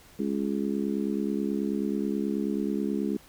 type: harmonic tone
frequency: 69.3 Hz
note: C#2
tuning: in tune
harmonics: 3 / 4 / 5 / 6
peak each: -29 / -31 / -33 / -35 dBFS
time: 0.19-3.17 s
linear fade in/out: 5 ms
effects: pink hiss -54 dBFS RMS until 3.28 s